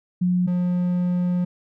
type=tone pair in turn; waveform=sine / triangle; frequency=179.6 / 178.26 Hz; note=F3 / F3; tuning=+49 / +36 cents; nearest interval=unison; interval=13 cents; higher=first; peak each=-17 dBFS; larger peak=neither; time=0.21-0.47 / 0.47-1.45 s; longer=second; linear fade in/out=10 ms; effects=none